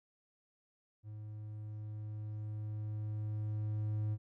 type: tone with level ramp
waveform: triangle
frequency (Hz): 106.6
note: G#2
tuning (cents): +46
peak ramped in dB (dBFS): -42 to -30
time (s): 1.03-4.18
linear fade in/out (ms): 50
effects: none